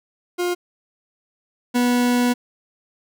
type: tone pair in turn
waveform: 40% pulse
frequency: 354.3 / 244.8 Hz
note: F4 / B3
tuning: +25 / -15 cents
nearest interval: tritone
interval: 640 cents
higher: first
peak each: -19 / -15 dBFS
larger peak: second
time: 0.38-0.55 / 1.74-2.34 s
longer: second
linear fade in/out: 20 ms
effects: none